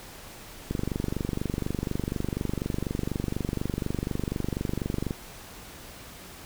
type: click train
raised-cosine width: 3 ms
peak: -15 dBFS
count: 107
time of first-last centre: 0.71-5.108 s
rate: 24.1 Hz
effects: pink hiss -45 dBFS RMS until 6.45 s